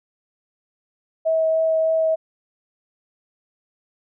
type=tone with vibrato; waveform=sine; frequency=643 Hz; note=E5; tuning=43 cents flat; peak=-16 dBFS; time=1.25-2.16 s; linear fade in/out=20 ms; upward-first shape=triangle; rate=3.3 Hz; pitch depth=9 cents each way; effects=none